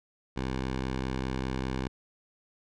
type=tone; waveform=10% pulse; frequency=65 Hz; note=C2; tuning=11 cents flat; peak=-22 dBFS; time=0.36-1.88 s; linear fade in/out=10 ms; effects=low-pass 5000 Hz 12 dB/octave